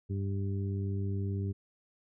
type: harmonic tone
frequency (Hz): 98.5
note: G2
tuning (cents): +9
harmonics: 1 / 2 / 3 / 4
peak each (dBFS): -31 / -39 / -44 / -43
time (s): 0.09-1.53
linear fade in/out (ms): 20
effects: none